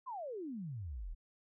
sine exponential sweep, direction down, 1092 to 34.65 Hz, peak -40 dBFS, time 0.06-1.15 s, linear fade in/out 20 ms, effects none

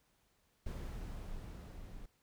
brown noise with level ramp, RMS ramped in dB -41 to -50 dBFS, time 0.66-2.06 s, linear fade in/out 5 ms, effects pink hiss -75 dBFS RMS until 2.22 s

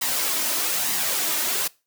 white noise with flanger, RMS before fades -24 dBFS, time 0.01-1.68 s, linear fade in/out 10 ms, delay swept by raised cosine 1 to 3.3 ms, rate 1.1 Hz, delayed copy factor +0.5, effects noise-tail reverb RT60 0.3 s tail -23 dB re dry + high-pass 200 Hz 12 dB/octave

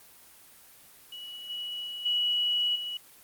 sine tone with level steps, 2930 Hz, F#7, 18 cents flat, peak -39 / -33 / -35 / -24 / -32 dBFS, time 1.12-2.97 s, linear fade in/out 2 ms, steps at 1.49 / 1.86 / 2.05 / 2.75 s, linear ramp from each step 10 ms, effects white hiss -54 dBFS RMS until 3.23 s + Opus 24 kbps

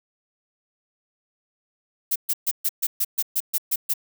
violet noise bursts, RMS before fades -22 dBFS, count 11, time 2.11-3.938 s, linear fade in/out 10 ms, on 48 ms, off 130 ms, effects none

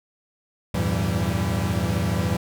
45% pulse tone cluster, 84.1 / 100.5 / 115 / 167.3 / 193.3 Hz, E2 / G2 / A#2 / E3 / G3, +35 / +44 / -23 / +26 / -24 cents, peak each -28 dBFS, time 0.74-2.37 s, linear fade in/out 5 ms, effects none

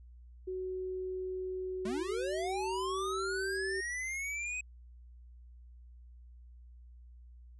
sine tone with pitch glide, 372 to 384.5 Hz, F#4 to G4, +9 to -33 cents, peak -35 dBFS, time 0.47-3.81 s, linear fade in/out 10 ms, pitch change +58 cents, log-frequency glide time 1.92-3.28 s
square linear sweep, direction up, 196.2 to 2534 Hz, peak -36 dBFS, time 1.85-4.61 s, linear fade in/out 5 ms
effects added 60 Hz sine -51 dBFS peak until 7.59 s + resampled to 24000 Hz

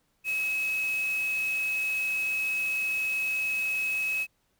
sine tone in noise, 2564 Hz, E7, 49 cents flat, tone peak -26 dBFS, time 0.24-4.27 s, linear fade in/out 50 ms, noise white, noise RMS -43 dBFS, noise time 0.24-4.27 s, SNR +14 dB, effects pink hiss -72 dBFS RMS until 4.59 s

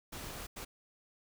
pink noise bursts at uneven times, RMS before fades -44 dBFS, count 2, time 0.12-0.47 / 0.56-0.65 s, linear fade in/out 10 ms, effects none

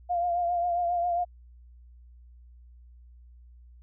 sine tone with vibrato, 698.5 Hz, F5, in tune, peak -24 dBFS, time 0.09-1.25 s, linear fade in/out 20 ms, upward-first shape triangle, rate 7.4 Hz, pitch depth 46 cents each way, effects added 60 Hz sine -49 dBFS peak until 3.82 s

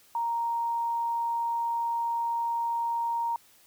sine tone, 932.3 Hz, A#5, in tune, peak -26 dBFS, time 0.15-3.36 s, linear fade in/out 2 ms, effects white hiss -59 dBFS RMS until 3.66 s

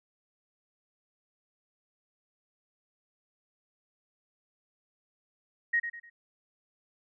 sine tone with echo, 1877 Hz, A#6, 11 cents sharp, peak -23 dBFS, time 5.73-5.8 s, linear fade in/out 10 ms, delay 100 ms, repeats 3, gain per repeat -9 dB, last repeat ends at 6.1 s, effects none

